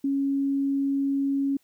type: tone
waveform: sine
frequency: 276.3 Hz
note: C#4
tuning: 6 cents flat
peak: -22 dBFS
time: 0.04-1.57 s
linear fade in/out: 5 ms
effects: white hiss -67 dBFS RMS until 1.63 s